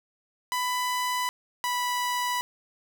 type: tone pair in turn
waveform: sawtooth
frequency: 996 / 985.1 Hz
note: B5 / B5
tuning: +14 / -5 cents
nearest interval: unison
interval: 19 cents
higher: first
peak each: -22 dBFS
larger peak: neither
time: 0.52-1.29 / 1.64-2.41 s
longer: neither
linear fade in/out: 0 ms
effects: none